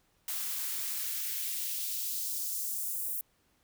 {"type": "noise with high-pass filter sweep", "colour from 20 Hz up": "blue", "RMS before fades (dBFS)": -35, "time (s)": [0.28, 3.21], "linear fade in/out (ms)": 2, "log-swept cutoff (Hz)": [750, 11000], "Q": 1.1, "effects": ["pink hiss -71 dBFS RMS until 3.63 s"]}